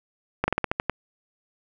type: slowing click train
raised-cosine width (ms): 0.5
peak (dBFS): -7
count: 8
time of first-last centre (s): 0.44-0.897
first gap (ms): 40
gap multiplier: 1.16
effects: none